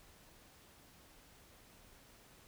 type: silence
effects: pink hiss -62 dBFS RMS until 2.47 s